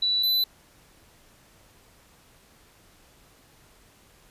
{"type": "tone pair in turn", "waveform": ["sine", "square"], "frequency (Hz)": [3951, 3999], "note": ["B7", "B7"], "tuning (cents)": [0, 21], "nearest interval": "unison", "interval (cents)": 21, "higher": "second", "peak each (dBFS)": -21, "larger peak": "neither", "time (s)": [[0.02, 0.23], [0.23, 0.44]], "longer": "neither", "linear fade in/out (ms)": 5, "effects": ["pink hiss -57 dBFS RMS until 4.3 s", "resampled to 32000 Hz"]}